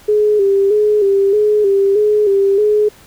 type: tone with vibrato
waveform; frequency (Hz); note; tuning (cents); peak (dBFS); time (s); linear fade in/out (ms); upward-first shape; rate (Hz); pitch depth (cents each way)
sine; 407.7; G#4; -32; -9; 0.08-2.89; 10; square; 1.6; 57
effects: pink hiss -44 dBFS RMS until 3.06 s